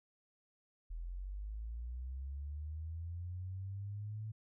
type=linear sweep; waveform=sine; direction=up; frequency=40.04 to 110 Hz; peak=-40 dBFS; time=0.9-4.32 s; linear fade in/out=10 ms; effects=none